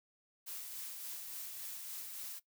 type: noise with tremolo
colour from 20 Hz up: blue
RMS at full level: -44 dBFS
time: 0.46-2.4 s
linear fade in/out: 20 ms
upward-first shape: sine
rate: 3.5 Hz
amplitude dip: 30%
effects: noise-tail reverb RT60 0.1 s tail -17 dB re dry